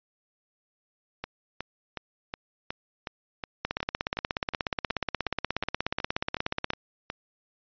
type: two click trains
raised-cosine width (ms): 0.3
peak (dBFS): -17 / -11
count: 17 / 52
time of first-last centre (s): 1.24-7.101 / 3.65-6.704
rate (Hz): 2.73 / 16.7
effects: resampled to 11025 Hz